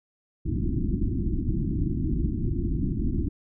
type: low-pass noise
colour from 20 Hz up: pink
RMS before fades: -26 dBFS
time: 0.45-3.29 s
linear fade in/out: 10 ms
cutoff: 350 Hz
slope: 96 dB/octave
effects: none